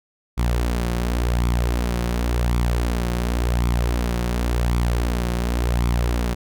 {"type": "tone with flanger", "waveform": "sawtooth", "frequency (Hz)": 59.5, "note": "A#1", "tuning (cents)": 36, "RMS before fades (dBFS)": -21, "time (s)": [0.37, 6.35], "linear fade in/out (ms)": 20, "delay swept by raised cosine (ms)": [0.86, 5.56], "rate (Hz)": 0.91, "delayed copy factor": 0.5, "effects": []}